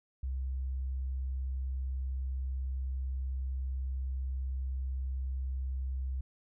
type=tone; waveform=sine; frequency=65.41 Hz; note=C2; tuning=in tune; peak=-32 dBFS; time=0.23-6.21 s; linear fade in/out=5 ms; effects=none